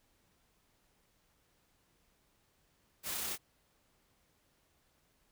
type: noise with amplitude modulation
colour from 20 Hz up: white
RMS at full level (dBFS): -37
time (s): 3.03-3.38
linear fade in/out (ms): 50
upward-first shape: sine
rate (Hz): 32.4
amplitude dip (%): 25
effects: pink hiss -73 dBFS RMS until 5.31 s